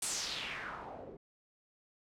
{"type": "noise with low-pass filter sweep", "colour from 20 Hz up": "white", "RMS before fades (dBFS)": -41, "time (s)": [0.02, 1.17], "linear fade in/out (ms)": 5, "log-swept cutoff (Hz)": [9500, 370], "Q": 3, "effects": []}